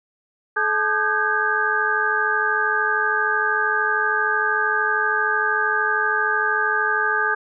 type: tone cluster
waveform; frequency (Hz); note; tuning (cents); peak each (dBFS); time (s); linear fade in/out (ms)
sine; 429.9 / 867 / 1218 / 1549 / 1642; A4 / A5 / D#6 / G6 / G#6; -40 / -26 / -37 / -21 / -20; -28 / -27 / -24 / -22 / -23; 0.56-7.35; 10
effects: none